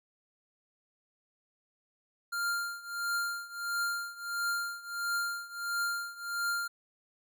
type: tone with tremolo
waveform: square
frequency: 1396.9 Hz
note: F6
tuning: in tune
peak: -29 dBFS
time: 2.32-6.68 s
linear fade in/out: 10 ms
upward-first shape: triangle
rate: 1.5 Hz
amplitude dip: 90%
effects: none